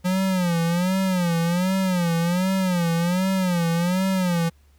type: tone with vibrato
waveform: square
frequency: 178.6 Hz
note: F3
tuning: 39 cents sharp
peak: -20 dBFS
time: 0.04-4.5 s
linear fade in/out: 20 ms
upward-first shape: sine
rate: 1.3 Hz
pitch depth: 120 cents each way
effects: added 71 Hz sine -53 dBFS peak until 4.78 s + pink hiss -64 dBFS RMS until 4.78 s